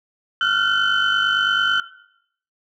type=tone cluster; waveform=sine; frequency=1367 / 1416 / 1517 / 3044 Hz; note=F6 / F6 / F#6 / F#7; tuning=-37 / +23 / +43 / +48 cents; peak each=-21 dBFS; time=0.41-1.8 s; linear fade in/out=2 ms; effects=noise-tail reverb RT60 0.7 s tail -17 dB re dry + tanh soft clip ceiling -9 dBFS